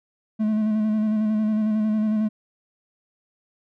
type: tone with vibrato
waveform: triangle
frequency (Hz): 215.2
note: A3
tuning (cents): -38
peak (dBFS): -17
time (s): 0.39-2.29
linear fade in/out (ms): 20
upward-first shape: square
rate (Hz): 11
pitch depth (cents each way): 23
effects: none